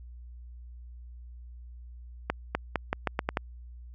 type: accelerating click train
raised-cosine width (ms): 0.5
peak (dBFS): -11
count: 8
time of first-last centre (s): 2.3-3.372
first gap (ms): 250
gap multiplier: 0.83
effects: added 60 Hz sine -43 dBFS peak until 3.94 s